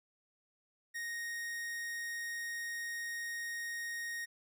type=tone; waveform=45% pulse; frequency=1864.7 Hz; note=A#6; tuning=in tune; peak=-38 dBFS; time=0.94-4.26 s; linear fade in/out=20 ms; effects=none